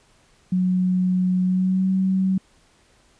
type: tone with pitch glide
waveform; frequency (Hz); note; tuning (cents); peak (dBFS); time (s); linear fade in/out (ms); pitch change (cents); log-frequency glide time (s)
sine; 183.4 to 189.32; F#3 to F#3; -15 to +40; -17; 0.52-2.38; 5; +55; 1.43-1.9
effects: pink hiss -58 dBFS RMS until 3.19 s + resampled to 22050 Hz